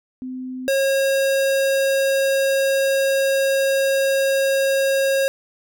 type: tone pair in turn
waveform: sine / square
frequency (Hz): 256.2 / 542.9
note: C4 / C#5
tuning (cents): -36 / -36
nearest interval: octave + minor second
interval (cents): 1300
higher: second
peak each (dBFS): -27 / -17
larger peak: second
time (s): 0.22-0.68 / 0.68-5.28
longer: second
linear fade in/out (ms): 0
effects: none